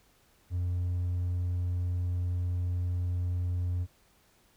triangle tone, 89 Hz, F2, 33 cents sharp, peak -25 dBFS, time 0.5-3.87 s, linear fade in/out 50 ms, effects tanh soft clip ceiling -22 dBFS + pink hiss -65 dBFS RMS until 4.56 s

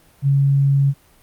sine tone, 138.9 Hz, C#3, 4 cents sharp, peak -12 dBFS, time 0.22-0.94 s, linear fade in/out 50 ms, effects pink hiss -53 dBFS RMS until 1.22 s + Opus 32 kbps

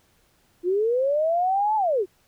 sine linear two-way sweep, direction up then down, 340.4 to 880 to 340.4 Hz, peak -19 dBFS, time 0.63-2.06 s, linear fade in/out 50 ms, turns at 1.76 s, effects pink hiss -63 dBFS RMS until 2.27 s

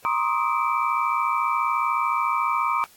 sine tone cluster, 947 / 1061 / 1200 / 1260 / 2327 Hz, A#5 / C6 / D6 / D#6 / D7, +27 / +24 / +37 / +21 / -17 cents, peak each -27 / -25 / -28 / -26 / -31 dBFS, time 0.05-2.84 s, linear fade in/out 0 ms, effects white hiss -54 dBFS RMS until 2.96 s + AAC 64 kbps

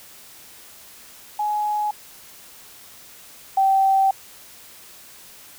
sine tone pair in turn, 840 / 775.3 Hz, G#5 / G5, +19 / -19 cents, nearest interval minor second, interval 138 cents, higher first, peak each -20 / -14 dBFS, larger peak second, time 1.39-1.91 / 3.57-4.11 s, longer second, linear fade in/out 5 ms, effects white hiss -45 dBFS RMS until 5.58 s

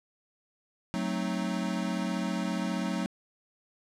square chord, F# diminished seventh, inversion none, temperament equal, 185 / 220 / 261.6 / 311.1 Hz, F#3 / A3 / C4 / Eb4, 0 / 0 / 0 / 0 cents, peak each -33 / -35 / -38 / -38 dBFS, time 0.94-3.06 s, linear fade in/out 0 ms, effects low-pass 8000 Hz 12 dB/octave

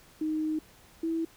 sine tone pair in turn, 311.1 / 327.4 Hz, D#4 / E4, 0 / -12 cents, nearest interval minor second, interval 88 cents, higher second, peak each -27 dBFS, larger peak neither, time 0.21-0.59 / 1.03-1.25 s, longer first, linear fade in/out 5 ms, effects pink hiss -57 dBFS RMS until 1.36 s

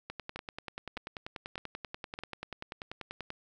two click trains, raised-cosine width 0.3 ms, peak -23 / -23 dBFS, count 34 / 4, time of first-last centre 0.1-3.304 / 0.36-2.189 s, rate 10.3 / 1.64 Hz, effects none

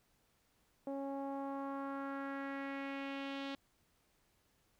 sawtooth tone with low-pass filter sweep, 275.3 Hz, C#4, 12 cents flat, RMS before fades -42 dBFS, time 0.87-3.55 s, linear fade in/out 2 ms, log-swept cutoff 650 to 3600 Hz, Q 2.4, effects pink hiss -75 dBFS RMS until 4.79 s

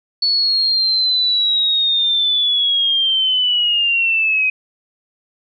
sine linear sweep, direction down, 4435 to 2511 Hz, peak -13 dBFS, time 0.22-4.5 s, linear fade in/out 5 ms, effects none

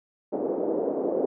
pink band-pass noise, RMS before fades -27 dBFS, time 0.32-1.26 s, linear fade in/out 10 ms, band 320 to 540 Hz, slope 24 dB/octave, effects none

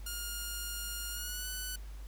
5% pulse tone with pitch glide, 1418 to 1493.7 Hz, F6 to F#6, +26 to +16 cents, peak -27 dBFS, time 0.06-1.76 s, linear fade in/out 5 ms, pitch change +90 cents, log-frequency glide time 1.09-1.48 s, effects added 50 Hz sine -42 dBFS peak until 2.07 s + pink hiss -59 dBFS RMS until 2.07 s

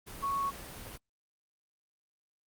sine tone in noise, 1108.7 Hz, C#6, in tune, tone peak -29 dBFS, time 0.22-0.51 s, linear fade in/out 20 ms, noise pink, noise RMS -45 dBFS, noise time 0.06-0.98 s, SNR +13 dB, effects Opus 24 kbps

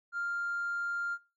sine tone with hard clipping, 1396.9 Hz, F6, in tune, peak -32 dBFS, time 0.12-1.18 s, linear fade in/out 50 ms, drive 1 dB, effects noise-tail reverb RT60 0.3 s tail -18 dB re dry + MP3 32 kbps

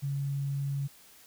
sine tone, 139.5 Hz, C#3, 11 cents sharp, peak -29 dBFS, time 0.02-0.88 s, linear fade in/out 20 ms, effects white hiss -56 dBFS RMS until 1.26 s

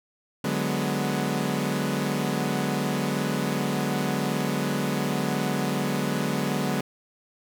sawtooth chord, G# half-diminished seventh, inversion second, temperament equal, 146.83 / 185 / 207.7 / 246.9 Hz, D3 / F#3 / G#3 / B3, 0 / 0 / 0 / 0 cents, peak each -26 dBFS, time 0.44-6.81 s, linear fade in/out 5 ms, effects none

